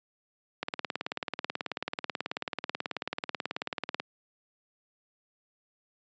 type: click train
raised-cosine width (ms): 0.3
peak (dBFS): -15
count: 63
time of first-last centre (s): 0.63-4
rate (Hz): 18.4
effects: high-pass 200 Hz 12 dB/octave + resampled to 16000 Hz